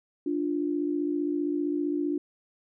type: tone pair together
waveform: sine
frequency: 293.8 / 349.1 Hz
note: D4 / F4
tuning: +1 / -1 cents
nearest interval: minor third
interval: 298 cents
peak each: -27 / -30 dBFS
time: 0.26-2.18 s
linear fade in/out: 5 ms
effects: none